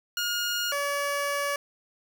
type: tone pair in turn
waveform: 15% pulse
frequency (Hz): 1428 / 569.8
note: F6 / C#5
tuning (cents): +38 / +48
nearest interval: octave + major third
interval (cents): 1590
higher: first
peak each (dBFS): -20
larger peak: neither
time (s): 0.17-0.72 / 0.72-1.56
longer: second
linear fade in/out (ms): 2
effects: none